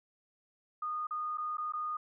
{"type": "tone with dropouts", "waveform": "sine", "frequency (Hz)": 1229, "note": "D#6", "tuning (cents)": -22, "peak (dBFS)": -33, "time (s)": [0.82, 1.97], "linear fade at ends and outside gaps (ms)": 5, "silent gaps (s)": [[1.07, 1.108], [1.374, 1.381], [1.571, 1.581], [1.723, 1.735]], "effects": []}